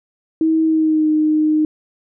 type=tone with pitch glide; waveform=sine; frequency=320 to 308 Hz; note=D#4 to D#4; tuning=+49 to -17 cents; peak=-12 dBFS; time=0.41-1.65 s; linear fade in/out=2 ms; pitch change=-66 cents; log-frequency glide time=0.64-1.09 s; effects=none